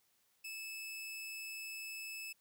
sawtooth tone, 2612 Hz, E7, 17 cents flat, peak -40 dBFS, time 0.44-2.33 s, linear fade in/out 10 ms, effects white hiss -75 dBFS RMS until 2.4 s

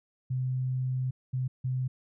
sine tone bursts at uneven times, 128.6 Hz, C3, 30 cents flat, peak -27 dBFS, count 3, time 0.3-1.11 / 1.33-1.48 / 1.64-1.88 s, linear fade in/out 10 ms, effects none

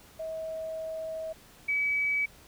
sine tone pair in turn, 641 / 2284 Hz, E5 / D7, -49 / -49 cents, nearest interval octave + minor seventh, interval 2200 cents, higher second, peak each -33 / -25 dBFS, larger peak second, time 0.19-1.33 / 1.68-2.26 s, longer first, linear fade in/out 10 ms, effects pink hiss -55 dBFS RMS until 2.47 s

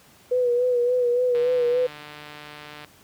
sine tone with vibrato, 491.3 Hz, B4, 9 cents flat, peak -18 dBFS, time 0.31-1.87 s, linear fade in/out 10 ms, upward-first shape sine, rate 3.5 Hz, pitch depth 41 cents each way
click train, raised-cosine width 0.3 ms, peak -24 dBFS, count 224, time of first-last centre 1.35-2.847 s, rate 149 Hz
effects pink hiss -53 dBFS RMS until 3.03 s + high-pass 80 Hz 12 dB/octave

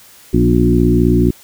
harmonic tone with a mistuned harmonic, 59.6 Hz, A#1, 39 cents sharp, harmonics 1 / 2 / 3 / 4 / 5 / 6, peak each -16 / -16 / -16 / -16 / -16 / -16 dBFS, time 0.33-1.31 s, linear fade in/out 10 ms, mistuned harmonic 4, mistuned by +30 cents, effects white hiss -43 dBFS RMS until 1.43 s

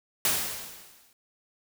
white noise with exponential decay, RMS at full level -23 dBFS, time 0.25-1.13 s, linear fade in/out 1 ms, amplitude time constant 190 ms, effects none

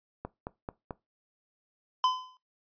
click train, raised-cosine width 1 ms, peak -22 dBFS, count 4, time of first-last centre 0.25-0.908 s, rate 4.56 Hz
square tone with exponential decay, 1018 Hz, C6, 48 cents flat, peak -21 dBFS, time 2.04-2.37 s, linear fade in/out 1 ms, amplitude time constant 70 ms
effects noise-tail reverb RT60 0.2 s tail -19 dB re dry + resampled to 11025 Hz

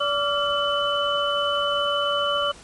sine tone cluster, 577 / 1158 / 1384 / 3002 Hz, D5 / D6 / F6 / F#7, -31 / -25 / -16 / +24 cents, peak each -25 / -26 / -28 / -25 dBFS, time 0-2.52 s, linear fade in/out 10 ms, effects pink hiss -46 dBFS RMS until 2.63 s + MP3 48 kbps

